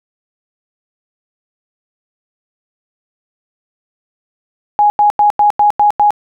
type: tone bursts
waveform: sine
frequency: 830.6 Hz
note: G#5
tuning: in tune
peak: -6 dBFS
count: 7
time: 4.79-6.106 s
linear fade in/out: 0 ms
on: 110 ms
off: 91 ms
effects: none